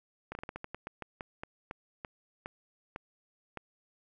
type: slowing click train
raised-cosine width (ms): 0.5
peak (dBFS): -24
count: 17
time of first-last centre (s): 0.32-3.573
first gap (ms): 31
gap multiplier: 1.22
effects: none